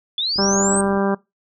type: linear sweep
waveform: sine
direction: up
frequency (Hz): 3406 to 8510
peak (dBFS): -19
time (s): 0.18-0.81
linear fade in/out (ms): 2
type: click train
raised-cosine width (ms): 3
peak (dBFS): -25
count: 29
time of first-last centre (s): 0.36-0.974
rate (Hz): 45.6
type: harmonic tone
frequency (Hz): 197.2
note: G3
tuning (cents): +11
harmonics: 1 / 2 / 3 / 4 / 5 / 6 / 7 / 8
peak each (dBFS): -20 / -22 / -25 / -27 / -29 / -30 / -34 / -32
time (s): 0.38-1.15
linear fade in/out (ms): 10
effects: noise-tail reverb RT60 0.2 s tail -21 dB re dry